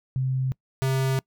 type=tone pair in turn; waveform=sine / square; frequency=130.81 / 133.02 Hz; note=C3 / C3; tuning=0 / +29 cents; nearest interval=unison; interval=29 cents; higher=second; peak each=-22 dBFS; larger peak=neither; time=0.16-0.52 / 0.82-1.19 s; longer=second; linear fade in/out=0 ms; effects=noise-tail reverb RT60 0.1 s tail -24 dB re dry